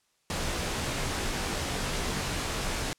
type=noise with comb filter; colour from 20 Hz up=pink; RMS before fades=-31 dBFS; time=0.3-2.93 s; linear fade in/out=0 ms; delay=19 ms; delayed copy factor=-0.65; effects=white hiss -71 dBFS RMS until 2.98 s + low-pass 9000 Hz 12 dB/octave